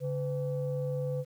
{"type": "tone pair together", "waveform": "sine", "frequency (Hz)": [141.6, 504.6], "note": ["C#3", "B4"], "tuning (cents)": [37, 37], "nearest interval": "octave + minor seventh", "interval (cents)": 2200, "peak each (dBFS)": [-31, -32], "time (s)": [0, 1.25], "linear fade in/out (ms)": 50, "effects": ["tanh soft clip ceiling -24 dBFS", "10-bit"]}